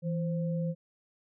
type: tone pair together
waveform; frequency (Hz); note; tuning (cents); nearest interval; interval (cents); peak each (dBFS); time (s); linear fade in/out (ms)
sine; 165.01 / 523.3; E3 / C5; +2 / 0; octave + minor sixth; 1998; -29 / -37; 0.02-0.75; 50
effects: none

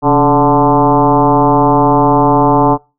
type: tone with frequency modulation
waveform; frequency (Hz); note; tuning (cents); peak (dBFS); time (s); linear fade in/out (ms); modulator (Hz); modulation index
sine; 582; D5; -16; -6; 0.02-2.78; 50; 150; 3
effects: noise-tail reverb RT60 0.3 s tail -25 dB re dry

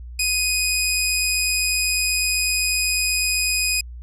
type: tone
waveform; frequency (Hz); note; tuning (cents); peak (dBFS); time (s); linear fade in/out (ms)
15% pulse; 2497; D#7; +6; -12; 0.19-3.81; 5
effects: added 60 Hz sine -33 dBFS peak until 4.02 s + resampled to 32000 Hz

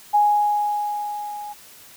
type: tone with level ramp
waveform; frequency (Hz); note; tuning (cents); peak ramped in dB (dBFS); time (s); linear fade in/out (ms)
sine; 830.6; G#5; 0; -12 to -31; 0.13-1.54; 20
effects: white hiss -46 dBFS RMS until 1.96 s

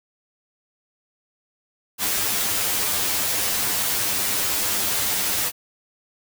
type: noise with comb filter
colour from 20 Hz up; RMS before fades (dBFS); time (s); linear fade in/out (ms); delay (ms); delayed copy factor
white; -23; 1.98-5.52; 50; 10; +0.6
effects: none

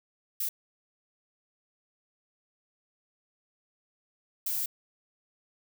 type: noise bursts at uneven times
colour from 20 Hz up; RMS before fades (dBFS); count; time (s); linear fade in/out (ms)
violet; -31; 2; 0.4-0.49 / 4.46-4.66; 5
effects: none

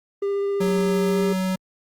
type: tone with vibrato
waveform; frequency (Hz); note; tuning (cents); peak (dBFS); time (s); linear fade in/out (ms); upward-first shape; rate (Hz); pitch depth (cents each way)
triangle; 399.5; G4; +33; -19; 0.22-1.33; 5; sine; 15; 8
type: tone with pitch glide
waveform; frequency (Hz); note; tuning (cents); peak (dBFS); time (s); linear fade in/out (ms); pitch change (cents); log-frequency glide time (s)
square; 185.1 to 187.25; F#3 to F#3; +1 to +21; -22; 0.6-1.56; 10; +20; 1.06-1.24
effects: Opus 32 kbps

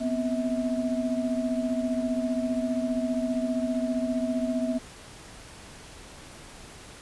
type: tone cluster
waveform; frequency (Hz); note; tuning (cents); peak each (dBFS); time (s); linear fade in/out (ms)
sine; 245.3 / 260.4 / 646; B3 / C4 / E5; -12 / -8 / -35; -27 / -31 / -31; 0-4.79; 20
effects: pink hiss -46 dBFS RMS until 7.01 s + resampled to 24000 Hz

